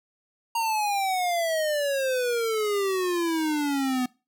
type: exponential sweep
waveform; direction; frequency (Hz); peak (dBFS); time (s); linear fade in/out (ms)
square; down; 932.3 to 248.2; -24; 0.55-4.06; 5
effects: noise-tail reverb RT60 0.3 s tail -23 dB re dry